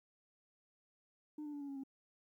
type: tone with pitch steps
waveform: sine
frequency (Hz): 301.5 / 295 / 288.6 / 282.3 / 276.2 / 270.2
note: D4 / D4 / D4 / C#4 / C#4 / C#4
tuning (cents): +46 / +8 / -30 / +32 / -6 / -44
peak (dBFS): -40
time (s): 1.38-1.836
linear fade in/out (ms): 5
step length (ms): 76
effects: tanh soft clip ceiling -41 dBFS + 13-bit

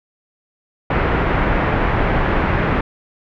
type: low-pass noise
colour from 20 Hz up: pink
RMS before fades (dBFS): -17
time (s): 0.9-2.81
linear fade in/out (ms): 5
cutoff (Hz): 2200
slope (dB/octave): 24
effects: none

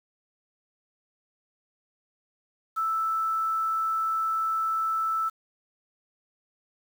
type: tone with quantisation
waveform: sine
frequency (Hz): 1318.5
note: E6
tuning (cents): 0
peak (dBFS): -24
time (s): 2.76-5.3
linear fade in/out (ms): 20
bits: 8
effects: none

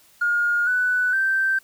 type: tone with pitch steps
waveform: triangle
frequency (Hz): 1424 / 1490.5 / 1560.1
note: F6 / F#6 / G6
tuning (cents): +33 / +12 / -9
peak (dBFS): -14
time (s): 0.21-1.59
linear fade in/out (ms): 10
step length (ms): 460
effects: tanh soft clip ceiling -16 dBFS + white hiss -55 dBFS RMS until 1.63 s

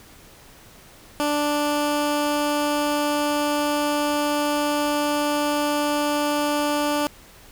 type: tone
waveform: 15% pulse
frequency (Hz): 293.7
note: D4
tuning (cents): 0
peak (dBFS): -14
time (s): 1.2-7.07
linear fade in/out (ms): 0
effects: pink hiss -48 dBFS RMS until 7.51 s

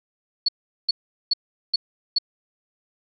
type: tone bursts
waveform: sine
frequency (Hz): 4404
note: C#8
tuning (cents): -12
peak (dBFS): -16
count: 5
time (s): 0.46-2.185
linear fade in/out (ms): 5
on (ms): 25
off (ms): 400
effects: none

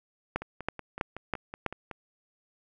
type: two click trains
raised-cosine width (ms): 0.5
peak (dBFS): -23 / -13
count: 9 / 5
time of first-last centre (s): 0.42-1.913 / 0.36-1.663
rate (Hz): 5.36 / 3.07
effects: none

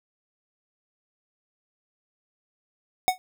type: tone with exponential decay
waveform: square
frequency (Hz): 740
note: F#5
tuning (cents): 0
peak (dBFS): -14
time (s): 3.08-3.18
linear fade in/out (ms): 0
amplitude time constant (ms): 21
effects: none

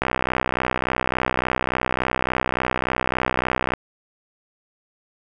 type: click train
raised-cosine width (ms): 0.5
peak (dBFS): -5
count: 237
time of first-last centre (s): 0.02-3.737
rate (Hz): 63.5
effects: none

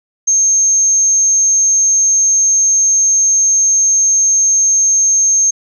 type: tone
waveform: sine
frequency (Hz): 6400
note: G8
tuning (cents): +35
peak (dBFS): -8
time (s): 0.27-5.51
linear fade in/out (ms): 10
effects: none

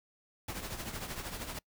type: noise with tremolo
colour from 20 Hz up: pink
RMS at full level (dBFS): -38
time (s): 0.48-1.59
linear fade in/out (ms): 5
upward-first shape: triangle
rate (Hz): 13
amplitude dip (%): 65
effects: noise-tail reverb RT60 0.1 s tail -25 dB re dry

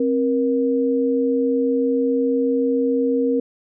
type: tone pair together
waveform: sine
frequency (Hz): 265.5 / 473.1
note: C4 / A#4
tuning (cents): +25 / +26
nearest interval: minor seventh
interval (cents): 1001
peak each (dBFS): -19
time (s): 0-3.4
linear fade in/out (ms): 5
effects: none

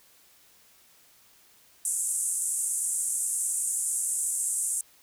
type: band-pass noise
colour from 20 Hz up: pink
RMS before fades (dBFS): -29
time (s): 1.85-4.81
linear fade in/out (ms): 2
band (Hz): 7900 to 10000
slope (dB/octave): 48
effects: white hiss -59 dBFS RMS until 5.02 s

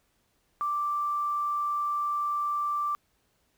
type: tone with quantisation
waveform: sine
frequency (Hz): 1174.7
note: D6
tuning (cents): 0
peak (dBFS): -26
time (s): 0.61-2.95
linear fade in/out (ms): 0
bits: 9
effects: pink hiss -71 dBFS RMS until 3.57 s

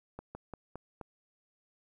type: slowing click train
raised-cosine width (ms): 1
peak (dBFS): -28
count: 5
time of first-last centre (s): 0.19-1.012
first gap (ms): 160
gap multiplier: 1.17
effects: 11-bit

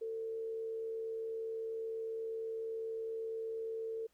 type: tone with frequency modulation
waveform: sine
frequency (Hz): 448.9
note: A4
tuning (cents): +35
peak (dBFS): -37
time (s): 0.01-4.07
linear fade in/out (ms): 10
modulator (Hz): 72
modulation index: 0.22
effects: pink hiss -75 dBFS RMS until 4.13 s

